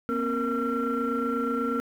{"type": "tone cluster", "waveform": "sine", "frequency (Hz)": [237.7, 265.9, 464.8, 1363], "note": ["A#3", "C4", "A#4", "F6"], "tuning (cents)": [34, 28, -5, -43], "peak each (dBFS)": -29, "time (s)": [0.09, 1.8], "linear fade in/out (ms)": 0, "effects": ["tanh soft clip ceiling -19 dBFS", "9-bit"]}